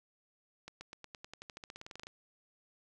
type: accelerating click train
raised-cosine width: 0.2 ms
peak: -29 dBFS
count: 20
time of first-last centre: 0.68-2.069 s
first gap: 130 ms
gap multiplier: 0.93
effects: none